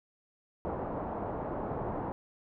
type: low-pass noise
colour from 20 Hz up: white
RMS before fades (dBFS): -36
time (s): 0.65-2.12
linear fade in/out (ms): 0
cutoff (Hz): 890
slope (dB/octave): 24
effects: none